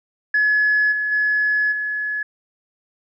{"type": "tone with level steps", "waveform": "sine", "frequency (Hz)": 1700, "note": "G#6", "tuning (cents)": 40, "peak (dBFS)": [-13, -19, -15, -21], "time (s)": [0.34, 2.23], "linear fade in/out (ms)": 5, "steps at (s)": [0.91, 1.11, 1.71], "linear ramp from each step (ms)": 20, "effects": ["tanh soft clip ceiling -10 dBFS"]}